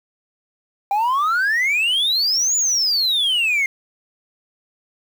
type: exponential two-way sweep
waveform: sine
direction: up then down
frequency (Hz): 784 to 7040 to 2103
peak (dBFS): -13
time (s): 0.91-3.66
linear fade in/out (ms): 2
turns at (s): 2.56
effects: tanh soft clip ceiling -15 dBFS + 7-bit